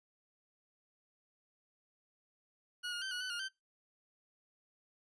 20% pulse tone with pitch steps, 1452 / 1429 / 1548 / 1459 / 1506 / 1420 / 1551 Hz, F#6 / F6 / G6 / F#6 / F#6 / F6 / G6, -33 / +39 / -22 / -25 / +30 / +28 / -19 cents, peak -33 dBFS, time 2.83-3.488 s, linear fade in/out 20 ms, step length 94 ms, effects noise-tail reverb RT60 0.2 s tail -22 dB re dry + resampled to 22050 Hz

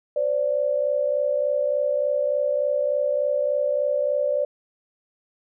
sine tone pair together, 518 / 581.4 Hz, C5 / D5, -17 / -18 cents, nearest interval major second, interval 199 cents, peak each -25 / -21 dBFS, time 0.16-4.45 s, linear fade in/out 5 ms, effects none

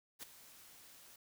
white noise with ADSR envelope, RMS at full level -45 dBFS, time 0.19-1.16 s, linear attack 39 ms, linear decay 9 ms, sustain -14 dB, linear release 4 ms, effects none

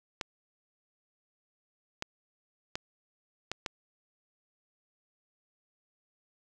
clicks, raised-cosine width 0.2 ms, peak -16 dBFS, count 5, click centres 0.212 / 2.024 / 2.755 / 3.516 / 3.662 s, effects none

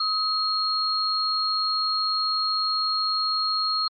sine tone pair together, 1270 / 4266 Hz, D#6 / C8, +35 / +33 cents, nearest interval octave + major sixth, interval 2098 cents, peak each -26 / -23 dBFS, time 0-3.88 s, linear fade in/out 5 ms, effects MP3 32 kbps

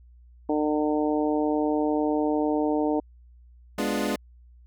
harmonic tone, 151.1 Hz, D3, 50 cents sharp, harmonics 2 / 3 / 4 / 5 / 6, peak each -24 / -28 / -30 / -32 / -34 dBFS, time 0.49-3 s, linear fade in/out 5 ms
25% pulse chord, G# diminished seventh, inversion none, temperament equal, 207.7 / 246.9 / 293.7 / 349.2 Hz, G#3 / B3 / D4 / F4, 0 / 0 / 0 / 0 cents, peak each -25 / -27 / -26 / -30 dBFS, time 3.78-4.16 s, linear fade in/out 5 ms
effects added 60 Hz sine -49 dBFS peak until 4.66 s

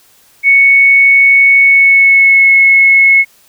sine tone with pitch glide, 2217 to 2186 Hz, C#7 to C#7, 0 to -25 cents, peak -3 dBFS, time 0.43-3.25 s, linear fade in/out 50 ms, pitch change -25 cents, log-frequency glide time 1.61-2.52 s, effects white hiss -47 dBFS RMS until 3.48 s

